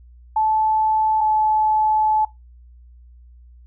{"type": "tone pair in turn", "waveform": "sine", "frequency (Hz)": [870, 862.5], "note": ["A5", "A5"], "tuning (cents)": [-20, -35], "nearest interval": "unison", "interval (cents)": 15, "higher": "first", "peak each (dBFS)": -15, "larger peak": "neither", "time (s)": [[0.36, 1.21], [1.21, 2.25]], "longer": "second", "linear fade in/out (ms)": 5, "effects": ["noise-tail reverb RT60 0.2 s tail -21 dB re dry", "added 60 Hz sine -43 dBFS peak until 3.66 s"]}